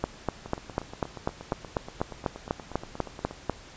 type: two click trains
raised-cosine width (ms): 1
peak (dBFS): -24 / -11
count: 25 / 15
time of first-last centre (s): 0.46-3.31 / 0.04-3.497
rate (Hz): 8.42 / 4.05
effects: pink hiss -48 dBFS RMS until 3.76 s + resampled to 16000 Hz